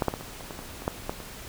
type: clicks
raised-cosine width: 1 ms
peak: -10 / -9 / -17 / -24 / -26 / -22 / -24 / -25 / -11 / -14 / -25 dBFS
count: 11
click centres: 0.022 / 0.083 / 0.139 / 0.21 / 0.408 / 0.508 / 0.591 / 0.821 / 0.879 / 1.095 / 1.203 s
effects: pink hiss -42 dBFS RMS until 1.48 s